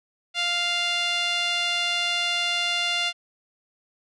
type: tone with band-pass filter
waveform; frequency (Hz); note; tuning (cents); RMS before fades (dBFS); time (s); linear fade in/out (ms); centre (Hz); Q
sawtooth; 698.5; F5; 0; -25; 0.34-3.13; 50; 3200; 2.3
effects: resampled to 24000 Hz